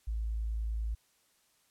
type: tone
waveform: sine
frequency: 55 Hz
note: A1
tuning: in tune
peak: -31 dBFS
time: 0.07-0.95 s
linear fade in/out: 10 ms
effects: white hiss -70 dBFS RMS until 1.7 s + low-pass 12000 Hz 12 dB/octave